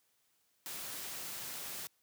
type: noise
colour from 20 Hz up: white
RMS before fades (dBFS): -43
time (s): 0.66-1.87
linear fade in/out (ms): 0
effects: white hiss -75 dBFS RMS until 2.02 s + high-pass 80 Hz 12 dB/octave